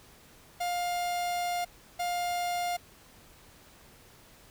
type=tone bursts at uneven times; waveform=45% pulse; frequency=705 Hz; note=F5; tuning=16 cents sharp; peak=-29 dBFS; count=2; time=0.6-1.65 / 1.99-2.77 s; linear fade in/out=10 ms; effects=pink hiss -56 dBFS RMS until 4.5 s